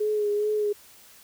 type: tone with vibrato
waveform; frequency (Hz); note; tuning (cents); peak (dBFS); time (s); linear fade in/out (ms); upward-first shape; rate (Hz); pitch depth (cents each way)
sine; 419.2; G#4; +16; -22; 0-0.73; 10; sine; 2.4; 29
effects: white hiss -52 dBFS RMS until 1.23 s